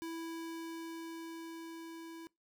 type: tone with level ramp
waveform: square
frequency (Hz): 329.6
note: E4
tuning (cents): 0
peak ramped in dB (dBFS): -40 to -47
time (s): 0.02-2.27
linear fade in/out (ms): 0
effects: noise-tail reverb RT60 0.2 s tail -22 dB re dry